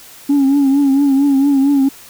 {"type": "tone with vibrato", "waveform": "sine", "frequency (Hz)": 277.2, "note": "C#4", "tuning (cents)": 0, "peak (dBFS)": -7, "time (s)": [0.29, 1.89], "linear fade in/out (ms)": 10, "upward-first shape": "triangle", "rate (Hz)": 4.4, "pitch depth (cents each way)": 74, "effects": ["tanh soft clip ceiling -7 dBFS", "white hiss -39 dBFS RMS until 2.09 s"]}